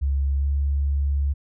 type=tone with pitch glide; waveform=sine; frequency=69.1 to 70.35 Hz; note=C#2 to C#2; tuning=-5 to +26 cents; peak=-19 dBFS; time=0.01-1.34 s; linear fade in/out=20 ms; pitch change=+31 cents; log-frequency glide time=0.39-0.45 s; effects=none